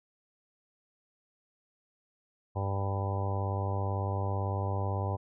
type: harmonic tone with a mistuned harmonic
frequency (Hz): 98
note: G2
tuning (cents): 0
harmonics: 1 / 2 / 3 / 4 / 5 / 6 / 7 / 8 / 9 / 10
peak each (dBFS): -30 / -44 / -45 / -42 / -42 / -41 / -46 / -40 / -43 / -42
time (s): 2.55-5.17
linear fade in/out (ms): 20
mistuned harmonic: 10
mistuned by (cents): +22
effects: none